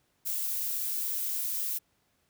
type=noise; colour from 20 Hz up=violet; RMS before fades=-32 dBFS; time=0.25-1.79 s; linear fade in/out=20 ms; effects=pink hiss -72 dBFS RMS until 2.29 s + high-pass 60 Hz 12 dB/octave